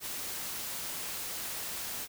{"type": "noise", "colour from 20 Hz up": "white", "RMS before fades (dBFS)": -38, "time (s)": [0, 2.08], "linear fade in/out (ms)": 50, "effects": []}